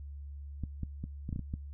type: clicks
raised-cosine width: 5 ms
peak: -24 dBFS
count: 8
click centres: 0.637 / 0.833 / 1.04 / 1.291 / 1.328 / 1.361 / 1.393 / 1.539 s
effects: noise-tail reverb RT60 0.1 s tail -19 dB re dry + added 71 Hz sine -41 dBFS peak until 1.73 s